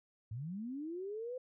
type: linear sweep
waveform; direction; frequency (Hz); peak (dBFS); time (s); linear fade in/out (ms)
sine; up; 100.5 to 516; -39; 0.31-1.38; 5
effects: none